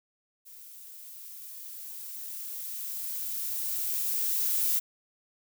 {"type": "noise with level ramp", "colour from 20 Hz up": "violet", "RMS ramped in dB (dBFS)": [-49, -26], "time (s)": [0.45, 4.8], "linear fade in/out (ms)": 20, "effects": []}